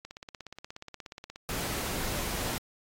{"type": "click train", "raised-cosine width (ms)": 0.2, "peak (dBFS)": -25, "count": 23, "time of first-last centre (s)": [0.05, 1.36], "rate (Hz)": 16.8}
{"type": "noise", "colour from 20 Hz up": "pink", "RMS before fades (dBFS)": -34, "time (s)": [1.49, 2.58], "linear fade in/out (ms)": 0}
{"effects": ["AAC 48 kbps"]}